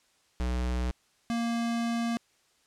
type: tone pair in turn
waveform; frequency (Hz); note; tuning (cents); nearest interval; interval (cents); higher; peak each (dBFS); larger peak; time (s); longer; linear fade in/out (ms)
square; 61.74 / 233.1; B1 / A#3; 0 / 0; octave + major seventh; 2300; second; -28; neither; 0.4-0.91 / 1.3-2.17; second; 0
effects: white hiss -67 dBFS RMS until 2.66 s + low-pass 8000 Hz 12 dB/octave